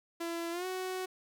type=tone with pitch glide; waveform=sawtooth; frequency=336.9 to 371.7 Hz; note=E4 to F#4; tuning=+38 to +8 cents; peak=-31 dBFS; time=0.2-1.06 s; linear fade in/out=10 ms; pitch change=+170 cents; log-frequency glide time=0.51-0.66 s; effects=none